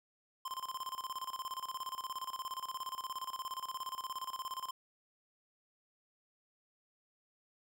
square tone with tremolo, 1044 Hz, C6, 4 cents flat, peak -38 dBFS, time 0.45-4.71 s, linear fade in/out 5 ms, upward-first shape square, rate 17 Hz, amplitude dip 80%, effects none

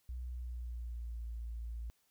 sine tone with pitch glide, 61.74 to 57.27 Hz, B1 to A#1, 0 to -30 cents, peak -39 dBFS, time 0.09-1.9 s, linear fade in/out 0 ms, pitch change -130 cents, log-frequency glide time 0.27-1.26 s, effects white hiss -75 dBFS RMS until 2.1 s

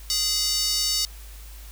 square tone with high-pass filter, 415.5 Hz, G#4, 1 cent sharp, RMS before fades -24 dBFS, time 0.1-1.05 s, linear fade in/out 0 ms, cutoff 4800 Hz, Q 3.2, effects added 52 Hz sine -39 dBFS peak until 1.71 s + white hiss -48 dBFS RMS until 1.71 s

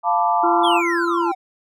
sine chord, B half-diminished seventh, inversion second, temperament equal, 698.5 / 880 / 987.8 / 1174.7 Hz, F5 / A5 / B5 / D6, 0 / 0 / 0 / 0 cents, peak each -20 / -19 / -23 / -22 dBFS, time 0.03-0.82 s, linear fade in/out 50 ms
harmonic tone, 341.6 Hz, F4, 38 cents flat, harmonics 1 / 3 / 4, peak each -20 / -25 / -26 dBFS, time 0.43-1.32 s, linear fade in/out 10 ms
triangle exponential sweep, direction down, 3520 to 730 Hz, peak -20 dBFS, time 0.63-1.35 s, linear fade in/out 20 ms
effects none

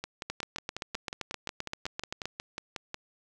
two click trains, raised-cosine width 0.2 ms, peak -16 / -18 dBFS, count 16 / 17, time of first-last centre 0.3-2.256 / 0.04-2.944 s, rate 7.67 / 5.51 Hz, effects none

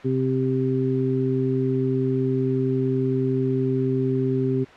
harmonic tone, 130.81 Hz, C3, in tune, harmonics 1 / 2 / 3, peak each -24 / -24 / -24 dBFS, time 0.04-4.65 s, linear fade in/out 20 ms, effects white hiss -44 dBFS RMS until 4.76 s + low-pass 2000 Hz 12 dB/octave

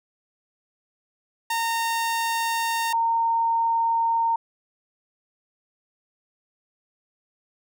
sawtooth / sine tone pair in turn, 918 / 918 Hz, A#5 / A#5, -27 / -27 cents, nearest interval unison, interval 0 cents, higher neither, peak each -19 dBFS, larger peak neither, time 1.5-2.93 / 2.93-4.36 s, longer neither, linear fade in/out 5 ms, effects none

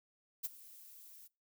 violet noise with ADSR envelope, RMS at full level -36 dBFS, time 0.43-1.28 s, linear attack 21 ms, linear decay 24 ms, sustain -20 dB, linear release 16 ms, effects noise-tail reverb RT60 0.3 s tail -24 dB re dry

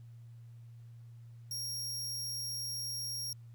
sawtooth tone, 5588 Hz, F8, in tune, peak -34 dBFS, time 1.51-3.33 s, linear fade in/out 2 ms, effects added 117 Hz sine -49 dBFS peak until 3.54 s + pink hiss -74 dBFS RMS until 3.54 s

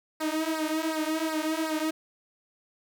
sawtooth tone with flanger, 315.5 Hz, D#4, 24 cents sharp, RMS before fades -29 dBFS, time 0.2-1.91 s, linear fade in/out 10 ms, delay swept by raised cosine 0.3 to 4.5 ms, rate 2.7 Hz, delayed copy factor -0.9, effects none

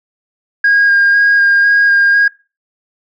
sine tone with vibrato, 1624 Hz, G#6, 39 cents flat, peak -5 dBFS, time 0.64-2.28 s, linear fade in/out 5 ms, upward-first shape square, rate 2 Hz, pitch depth 11 cents each way, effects noise-tail reverb RT60 0.3 s tail -21 dB re dry + tanh soft clip ceiling -4 dBFS

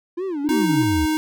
triangle tone with vibrato, 330 Hz, E4, 2 cents sharp, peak -21 dBFS, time 0.17-0.84 s, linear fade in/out 10 ms, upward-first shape sine, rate 3.1 Hz, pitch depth 280 cents each way
sine exponential sweep, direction down, 311.1 to 69.3 Hz, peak -21 dBFS, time 0.44-1.06 s, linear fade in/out 10 ms
square tone, 311.1 Hz, D#4, in tune, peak -19 dBFS, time 0.49-1.17 s, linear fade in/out 0 ms
effects none

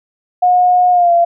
sine tone with pitch glide, 722 to 686.6 Hz, F#5 to F5, -43 to -30 cents, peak -7 dBFS, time 0.42-1.25 s, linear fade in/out 10 ms, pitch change -87 cents, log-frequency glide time 0.91-1.12 s, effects none

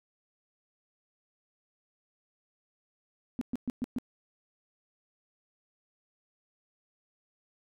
sine tone bursts, 246.9 Hz, B3, in tune, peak -28 dBFS, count 5, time 3.39-3.985 s, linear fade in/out 0 ms, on 23 ms, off 120 ms, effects none

